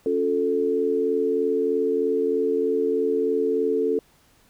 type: chord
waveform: sine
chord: Db augmented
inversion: none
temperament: equal with one note detuned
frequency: 277.2 / 356.8 / 440 Hz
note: Db4 / F4 / A4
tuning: 0 / +37 / 0 cents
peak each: -27 / -27 / -21 dBFS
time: 0.06-3.99 s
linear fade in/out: 2 ms
effects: pink hiss -59 dBFS RMS until 4.49 s